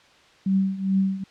sine tone with tremolo, 192.5 Hz, G3, 31 cents flat, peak -16 dBFS, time 0.46-1.24 s, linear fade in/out 5 ms, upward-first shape triangle, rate 2.4 Hz, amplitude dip 85%, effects white hiss -54 dBFS RMS until 1.3 s + low-pass 4000 Hz 12 dB/octave

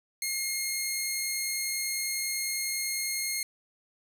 10% pulse tone, 2142 Hz, C7, 40 cents sharp, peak -20 dBFS, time 0.22-3.43 s, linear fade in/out 2 ms, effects 10-bit

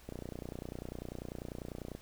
click train, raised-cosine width 2 ms, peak -28 dBFS, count 57, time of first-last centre 0.09-1.95 s, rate 30.1 Hz, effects added 60 Hz sine -61 dBFS peak until 2.01 s + pink hiss -59 dBFS RMS until 2.01 s

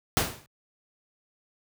pink noise with exponential decay, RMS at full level -20 dBFS, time 0.17-0.46 s, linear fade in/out 0 ms, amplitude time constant 63 ms, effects high-pass 60 Hz 12 dB/octave

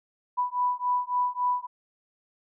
sine beating tone pair, 987 / 990.6 Hz, B5 / B5, -1 / +5 cents, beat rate 3.6 Hz, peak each -27 dBFS, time 0.37-1.67 s, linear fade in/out 20 ms, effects none

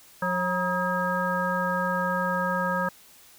harmonic tone with a mistuned harmonic, 180.3 Hz, F#3, 45 cents flat, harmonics 1 / 3 / 5 / 7 / 9, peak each -30 / -30 / -30 / -30 / -30 dBFS, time 0.22-2.89 s, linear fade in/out 5 ms, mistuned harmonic 5, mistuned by +88 cents, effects white hiss -53 dBFS RMS until 3.38 s

